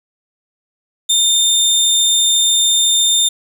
25% pulse tone, 3617 Hz, A7, 47 cents sharp, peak -7 dBFS, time 1.09-3.29 s, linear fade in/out 10 ms, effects none

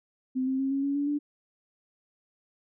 sine tone with pitch steps, 258.5 / 263.8 / 269.2 / 274.7 / 280.3 / 286 / 291.8 Hz, C4 / C4 / C4 / C#4 / C#4 / D4 / D4, -21 / +14 / +49 / -16 / +19 / -46 / -11 cents, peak -25 dBFS, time 0.35-1.19 s, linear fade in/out 20 ms, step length 120 ms, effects none

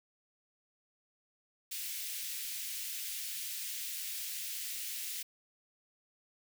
white high-pass noise, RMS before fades -40 dBFS, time 1.71-5.23 s, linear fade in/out 10 ms, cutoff 2100 Hz, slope 24 dB/octave, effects none

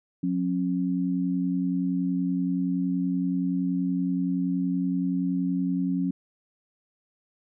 sine tone pair together, 180.7 / 271.3 Hz, F#3 / C#4, -41 / -37 cents, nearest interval perfect fifth, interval 704 cents, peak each -26 dBFS, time 0.23-6.11 s, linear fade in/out 5 ms, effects none

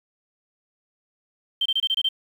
sine tone bursts, 3134 Hz, G7, 1 cent flat, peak -19 dBFS, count 7, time 1.61-2.089 s, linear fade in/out 5 ms, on 47 ms, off 25 ms, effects 8-bit

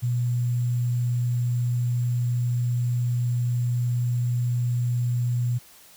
sine tone with sample-and-hold, 121.8 Hz, B2, 24 cents flat, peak -21 dBFS, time 0.02-5.59 s, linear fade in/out 20 ms, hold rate 7350 Hz, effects white hiss -51 dBFS RMS until 5.96 s

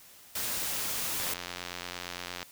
white noise, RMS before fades -33 dBFS, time 0.35-1.34 s, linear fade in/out 5 ms
click train, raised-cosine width 0.2 ms, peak -19 dBFS, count 110, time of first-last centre 1.2-2.429 s, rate 88.7 Hz
effects white hiss -54 dBFS RMS until 2.51 s

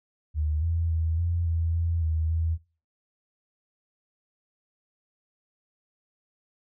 sine tone with pitch steps, 76.3 / 83.3 / 81.1 / 85.5 / 82.7 / 83.9 / 79.8 / 81.7 Hz, D#2 / E2 / E2 / F2 / E2 / E2 / D#2 / E2, -33 / +19 / -28 / -36 / +6 / +31 / +44 / -15 cents, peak -23 dBFS, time 0.34-2.58 s, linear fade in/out 50 ms, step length 280 ms, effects noise-tail reverb RT60 0.4 s tail -22 dB re dry

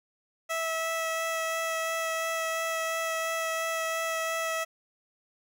15% pulse tone with vibrato, 652 Hz, E5, 19 cents flat, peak -22 dBFS, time 0.49-4.65 s, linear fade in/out 20 ms, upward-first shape sine, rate 2.9 Hz, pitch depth 9 cents each way, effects none

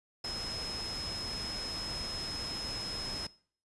sine tone in noise, 5150 Hz, E8, 41 cents flat, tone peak -36 dBFS, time 0.24-3.27 s, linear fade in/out 5 ms, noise pink, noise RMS -42 dBFS, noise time 0.24-3.27 s, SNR +3 dB, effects noise-tail reverb RT60 0.5 s tail -21 dB re dry + resampled to 24000 Hz

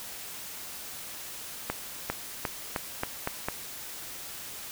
accelerating click train, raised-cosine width 0.5 ms, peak -13 dBFS, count 7, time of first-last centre 1.7-3.485 s, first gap 400 ms, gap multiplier 0.88, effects white hiss -41 dBFS RMS until 4.71 s

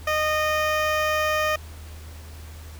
15% pulse tone with notch filter, 615 Hz, D#5, 20 cents flat, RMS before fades -23 dBFS, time 0.07-1.56 s, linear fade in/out 5 ms, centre 9000 Hz, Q 0.7, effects added 78 Hz sine -38 dBFS peak until 2.79 s + pink hiss -47 dBFS RMS until 2.79 s

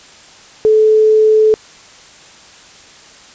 sine tone, 433.6 Hz, A4, 25 cents flat, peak -6 dBFS, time 0.65-1.54 s, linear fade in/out 0 ms, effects white hiss -40 dBFS RMS until 3.34 s + resampled to 16000 Hz

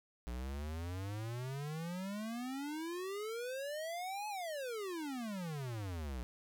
square exponential two-way sweep, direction up then down, 58.27 to 859 to 58.27 Hz, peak -40 dBFS, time 0.27-6.23 s, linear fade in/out 0 ms, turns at 4.28 s, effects none

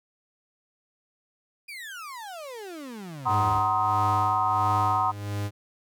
35% pulse exponential sweep, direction down, 2455 to 66.4 Hz, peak -35 dBFS, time 1.68-3.6 s, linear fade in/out 10 ms
sine chord, C half-diminished seventh, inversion second, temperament just, 753.5 / 941.9 / 1046.5 / 1255.8 Hz, Gb5 / Bb5 / C6 / Eb6, +31 / +18 / 0 / +16 cents, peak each -27 dBFS, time 3.25-5.12 s, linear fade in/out 20 ms
45% pulse tone with tremolo, 102.2 Hz, G#2, 27 cents flat, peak -27 dBFS, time 3.26-5.51 s, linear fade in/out 50 ms, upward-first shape sine, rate 1.5 Hz, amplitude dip 70%
effects none

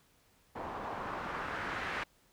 white noise with low-pass filter sweep, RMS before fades -39 dBFS, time 0.55-2.04 s, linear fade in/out 10 ms, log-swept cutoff 830 to 1900 Hz, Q 1.7, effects pink hiss -68 dBFS RMS until 2.32 s

